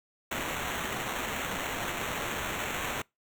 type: noise with sample-and-hold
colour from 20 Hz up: white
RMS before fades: -34 dBFS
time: 0.31-3.02 s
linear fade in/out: 5 ms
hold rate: 4900 Hz
effects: noise-tail reverb RT60 0.2 s tail -25 dB re dry